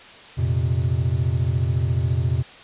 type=chord; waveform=triangle; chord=F suspended fourth; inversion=none; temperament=equal; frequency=87.31 / 116.54 / 130.81 Hz; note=F2 / Bb2 / C3; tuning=0 / 0 / 0 cents; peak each=-21 dBFS; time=0.37-2.43 s; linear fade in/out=20 ms; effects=white hiss -43 dBFS RMS until 2.63 s + resampled to 8000 Hz